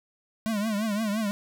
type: tone with vibrato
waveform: square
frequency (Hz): 212.8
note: G#3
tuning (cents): +42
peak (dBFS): -26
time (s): 0.46-1.31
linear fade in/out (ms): 0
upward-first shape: triangle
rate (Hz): 5.8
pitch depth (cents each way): 130
effects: none